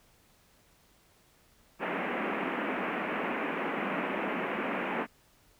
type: band-pass noise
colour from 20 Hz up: pink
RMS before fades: -33 dBFS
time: 1.79-5.07 s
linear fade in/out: 50 ms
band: 190 to 2600 Hz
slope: 48 dB/octave
effects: pink hiss -64 dBFS RMS until 5.59 s